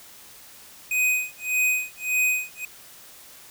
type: tone with tremolo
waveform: square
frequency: 2500 Hz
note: D#7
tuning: 8 cents sharp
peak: -19 dBFS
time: 0.91-2.65 s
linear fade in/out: 2 ms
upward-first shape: sine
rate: 1.7 Hz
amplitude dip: 100%
effects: white hiss -47 dBFS RMS until 3.5 s